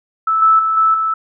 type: tone with level steps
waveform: sine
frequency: 1312 Hz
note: E6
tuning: 9 cents flat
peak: -12 / -7 / -13 / -9 / -14 dBFS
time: 0.27-1.14 s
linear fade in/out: 5 ms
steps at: 0.42 / 0.59 / 0.77 / 0.94 s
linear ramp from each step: 2 ms
effects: none